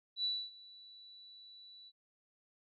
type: tone with ADSR envelope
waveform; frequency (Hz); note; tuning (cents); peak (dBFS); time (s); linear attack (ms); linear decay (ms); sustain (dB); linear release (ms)
sine; 3951; B7; 0; -31; 0.16-1.92; 81; 260; -22; 44
effects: none